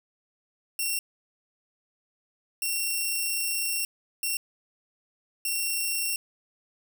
5% pulse tone bursts at uneven times, 2728 Hz, F7, 41 cents flat, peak -17 dBFS, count 4, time 0.79-0.99 / 2.62-3.85 / 4.23-4.37 / 5.45-6.16 s, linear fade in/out 2 ms, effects none

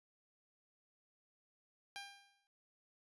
10% pulse tone with exponential decay, 799 Hz, G5, 33 cents sharp, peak -35 dBFS, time 1.96-2.47 s, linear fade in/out 0 ms, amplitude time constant 110 ms, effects resampled to 24000 Hz

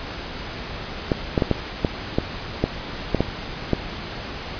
clicks, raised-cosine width 2 ms, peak -4 dBFS, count 10, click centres 1.118 / 1.378 / 1.422 / 1.513 / 1.848 / 2.185 / 2.64 / 3.147 / 3.206 / 3.733 s, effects pink hiss -32 dBFS RMS until 4.59 s + resampled to 11025 Hz

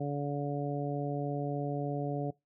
harmonic tone, 143.4 Hz, D3, 41 cents flat, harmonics 1 / 2 / 3 / 4 / 5, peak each -34 / -37 / -39 / -40 / -41 dBFS, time 0-2.31 s, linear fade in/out 10 ms, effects noise-tail reverb RT60 0.2 s tail -23 dB re dry

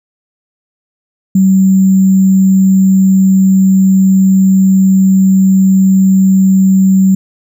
sine tone with sample-and-hold, 190.6 Hz, G3, 48 cents flat, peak -4 dBFS, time 1.35-7.15 s, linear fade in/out 5 ms, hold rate 7350 Hz, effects none

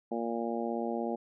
harmonic tone, 116.54 Hz, A#2, in tune, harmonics 2 / 3 / 4 / 5 / 6 / 7, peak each -35 / -37 / -38 / -39 / -40 / -40 dBFS, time 0.11-1.16 s, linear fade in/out 10 ms, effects none

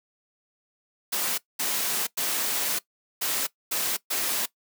white noise bursts at uneven times, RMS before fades -27 dBFS, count 6, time 1.12-1.38 / 1.59-2.07 / 2.17-2.79 / 3.21-3.47 / 3.71-3.97 / 4.1-4.46 s, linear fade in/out 10 ms, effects noise-tail reverb RT60 0.1 s tail -19 dB re dry + high-pass 200 Hz 12 dB/octave

